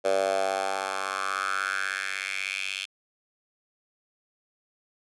10% pulse tone with high-pass filter sweep, 96.4 Hz, G2, 28 cents flat, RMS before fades -29 dBFS, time 0.04-2.86 s, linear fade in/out 20 ms, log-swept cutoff 550 to 2900 Hz, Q 4.4, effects resampled to 24000 Hz

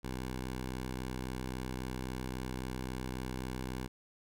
10% pulse tone with vibrato, 63.7 Hz, C2, 46 cents flat, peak -29 dBFS, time 0.03-3.88 s, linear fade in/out 20 ms, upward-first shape triangle, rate 5.1 Hz, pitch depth 11 cents each way, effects none

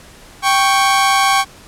sawtooth tone pair together, 784 / 1108.7 Hz, G5 / C#6, 0 / 0 cents, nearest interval tritone, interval 600 cents, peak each -10 dBFS, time 0.42-1.45 s, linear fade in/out 50 ms, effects pink hiss -41 dBFS RMS until 1.67 s + low-pass 11000 Hz 12 dB/octave

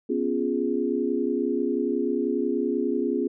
sine chord, C# dominant seventh, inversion third, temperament equal, 246.9 / 277.2 / 349.2 / 415.3 Hz, B3 / C#4 / E#4 / G#4, 0 / 0 / 0 / 0 cents, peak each -28 dBFS, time 0.09-3.28 s, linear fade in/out 10 ms, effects none

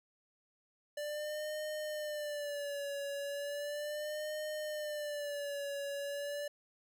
square tone with vibrato, 587.3 Hz, D5, in tune, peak -38 dBFS, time 0.97-6.48 s, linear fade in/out 5 ms, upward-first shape sine, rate 0.36 Hz, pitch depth 70 cents each way, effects none

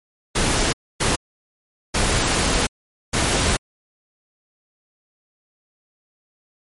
pink noise bursts at uneven times, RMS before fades -19 dBFS, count 4, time 0.35-0.73 / 1-1.16 / 1.94-2.67 / 3.13-3.57 s, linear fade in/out 10 ms, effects MP3 48 kbps

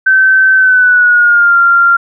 sine tone with pitch glide, 1539 to 1387 Hz, G6 to F6, -32 to -12 cents, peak -4 dBFS, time 0.06-1.97 s, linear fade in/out 10 ms, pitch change -180 cents, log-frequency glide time 0.55-1.57 s, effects none

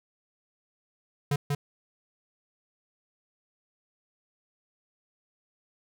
square tone with echo, 143.5 Hz, D3, 40 cents flat, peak -24 dBFS, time 1.31-1.36 s, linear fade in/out 5 ms, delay 190 ms, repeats 1, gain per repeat -2 dB, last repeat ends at 1.55 s, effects none

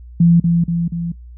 sine tone with echo, 169.8 Hz, F3, 48 cents flat, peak -7 dBFS, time 0.2-0.4 s, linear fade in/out 5 ms, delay 240 ms, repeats 3, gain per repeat -4 dB, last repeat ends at 1.12 s, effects noise-tail reverb RT60 0.2 s tail -26 dB re dry + added 60 Hz sine -34 dBFS peak until 1.37 s

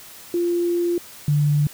sine tone pair in turn, 346.7 / 146.95 Hz, F4 / D3, -13 / +1 cents, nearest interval octave + minor third, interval 1486 cents, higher first, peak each -18 / -15 dBFS, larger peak second, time 0.34-0.98 / 1.28-1.67 s, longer first, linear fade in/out 2 ms, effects white hiss -42 dBFS RMS until 1.73 s

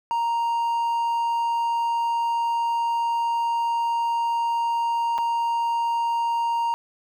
triangle tone with dropouts, 932.3 Hz, A#5, in tune, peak -19 dBFS, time 0.11-6.74 s, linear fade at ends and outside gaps 0 ms, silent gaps 5.18-5.185 s, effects none

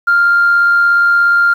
sine tone with amplitude modulation, 1396.9 Hz, F6, in tune, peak -5 dBFS, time 0.07-1.54 s, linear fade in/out 10 ms, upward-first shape sine, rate 77 Hz, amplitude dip 25%, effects tanh soft clip ceiling -3 dBFS + 7-bit

